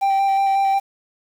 triangle tone with vibrato, 784 Hz, G5, in tune, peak -13 dBFS, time 0.01-0.8 s, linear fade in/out 20 ms, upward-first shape square, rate 5.5 Hz, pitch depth 9 cents each way, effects 7-bit

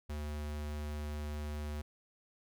square tone, 74.6 Hz, D2, 28 cents sharp, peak -38 dBFS, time 0.09-1.82 s, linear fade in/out 10 ms, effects none

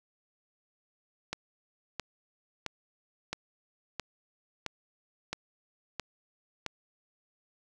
click train, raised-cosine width 0.2 ms, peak -16 dBFS, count 9, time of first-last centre 1.33-6.663 s, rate 1.5 Hz, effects none

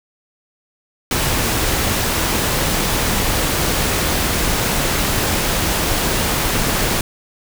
pink noise, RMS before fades -18 dBFS, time 1.11-7.01 s, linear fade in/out 2 ms, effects none

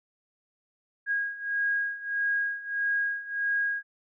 sine beating tone pair, 1637 / 1638.6 Hz, G#6 / G#6, -25 / -24 cents, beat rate 1.6 Hz, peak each -31 / -28 dBFS, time 1.06-3.83 s, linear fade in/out 50 ms, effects none

